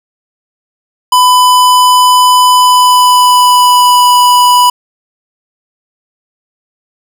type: tone with pitch glide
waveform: square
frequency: 1000 to 986.8 Hz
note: B5 to B5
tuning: +21 to -2 cents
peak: -4 dBFS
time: 1.12-4.7 s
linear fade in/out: 5 ms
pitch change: -23 cents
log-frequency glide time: 2.55-4.1 s
effects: none